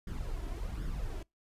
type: noise with flanger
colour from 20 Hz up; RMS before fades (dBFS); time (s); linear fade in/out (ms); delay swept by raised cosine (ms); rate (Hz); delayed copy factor
brown; -37; 0.07-1.23; 5; 0.58 to 3.08; 1.3; +0.6
effects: noise-tail reverb RT60 0.2 s tail -26 dB re dry + resampled to 32000 Hz